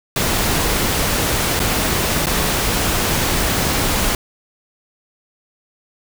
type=noise with dropouts; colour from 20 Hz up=pink; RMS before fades=-18 dBFS; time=0.16-4.15 s; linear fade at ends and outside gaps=2 ms; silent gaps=1.594-1.6 / 2.259-2.268 s; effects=none